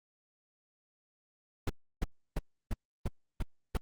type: noise bursts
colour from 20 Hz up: brown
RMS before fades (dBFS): -29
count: 7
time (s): 1.67-3.772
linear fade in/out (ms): 5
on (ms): 26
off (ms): 320
effects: Opus 48 kbps